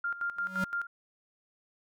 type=tone with tremolo; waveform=sine; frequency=1398 Hz; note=F6; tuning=1 cent sharp; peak=-29 dBFS; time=0.04-0.87 s; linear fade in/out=5 ms; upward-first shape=square; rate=5.8 Hz; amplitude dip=75%
type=tone with exponential growth; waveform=square; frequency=188.1 Hz; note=F#3; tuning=29 cents sharp; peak=-29 dBFS; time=0.36-0.64 s; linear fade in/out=2 ms; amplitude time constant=59 ms
effects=none